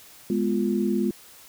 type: chord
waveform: sine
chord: F diminished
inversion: first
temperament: equal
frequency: 207.7 / 246.9 / 349.2 Hz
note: Ab3 / Cb4 / F4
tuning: 0 / 0 / 0 cents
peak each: -24 / -27 / -26 dBFS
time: 0.3-1.11 s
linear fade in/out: 2 ms
effects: white hiss -49 dBFS RMS until 1.48 s